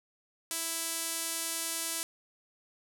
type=tone with band-pass filter; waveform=sawtooth; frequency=330 Hz; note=E4; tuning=2 cents sharp; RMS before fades=-35 dBFS; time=0.51-2.03 s; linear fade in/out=0 ms; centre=9800 Hz; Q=1.1; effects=none

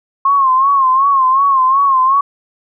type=tone with vibrato; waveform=sine; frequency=1076 Hz; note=C6; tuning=48 cents sharp; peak=-8 dBFS; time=0.25-2.21 s; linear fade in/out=5 ms; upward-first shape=sine; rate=2.7 Hz; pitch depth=80 cents each way; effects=none

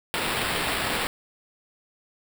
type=noise with sample-and-hold; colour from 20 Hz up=white; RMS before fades=-27 dBFS; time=0.14-1.07 s; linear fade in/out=0 ms; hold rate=6300 Hz; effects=none

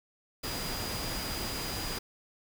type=tone in noise; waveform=sine; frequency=4889 Hz; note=D#8; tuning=31 cents flat; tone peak=-40 dBFS; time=0.43-1.99 s; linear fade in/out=10 ms; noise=pink; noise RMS=-36 dBFS; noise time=0.43-1.99 s; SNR=-7 dB; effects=none

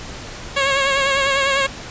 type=tone with vibrato; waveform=10% pulse; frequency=548 Hz; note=C#5; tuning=20 cents flat; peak=-7 dBFS; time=0.56-1.67 s; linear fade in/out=10 ms; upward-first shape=triangle; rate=10 Hz; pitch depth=48 cents each way; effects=pink hiss -33 dBFS RMS until 1.9 s + resampled to 16000 Hz

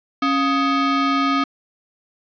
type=ring-modulated tone; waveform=square; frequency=488.3 Hz; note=B4; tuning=20 cents flat; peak=-14 dBFS; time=0.22-1.44 s; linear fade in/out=5 ms; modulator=763 Hz; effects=resampled to 11025 Hz + 8-bit

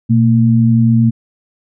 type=tone pair together; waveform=sine; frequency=119.9 / 227.3 Hz; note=A#2 / A#3; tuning=+49 / -43 cents; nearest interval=major seventh; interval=1108 cents; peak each=-10 dBFS; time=0.09-1.11 s; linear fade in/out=20 ms; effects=none

